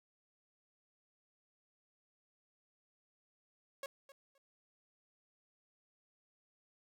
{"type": "tone with echo", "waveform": "sawtooth", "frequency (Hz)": 550, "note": "C#5", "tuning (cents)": -14, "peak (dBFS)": -37, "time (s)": [3.83, 3.86], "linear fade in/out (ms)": 2, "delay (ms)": 260, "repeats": 2, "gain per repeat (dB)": -15, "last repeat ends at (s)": 4.38, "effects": []}